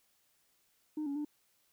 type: tone with pitch steps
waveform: sine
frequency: 305.4 / 281.9 / 296.5 Hz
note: D#4 / C#4 / D4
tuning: -32 / +29 / +17 cents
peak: -32 dBFS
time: 0.97-1.249 s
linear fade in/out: 5 ms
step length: 93 ms
effects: tanh soft clip ceiling -32 dBFS + white hiss -73 dBFS RMS until 1.72 s